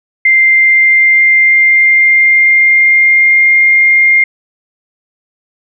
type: tone with pitch glide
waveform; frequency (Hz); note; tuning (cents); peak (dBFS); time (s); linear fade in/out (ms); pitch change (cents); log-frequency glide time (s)
sine; 2093 to 2117; C7 to C7; 0 to +20; -4; 0.25-4.24; 5; +20; 0.49-3.53
effects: none